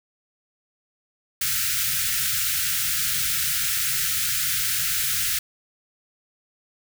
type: band-stop noise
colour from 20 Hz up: white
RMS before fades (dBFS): -24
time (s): 1.41-5.39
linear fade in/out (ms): 5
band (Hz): 170 to 1300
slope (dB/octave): 96
effects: none